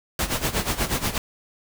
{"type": "noise with tremolo", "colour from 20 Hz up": "pink", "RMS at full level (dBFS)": -22, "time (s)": [0.19, 1.18], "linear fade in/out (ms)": 2, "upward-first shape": "sine", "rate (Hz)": 8.3, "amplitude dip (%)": 80, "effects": []}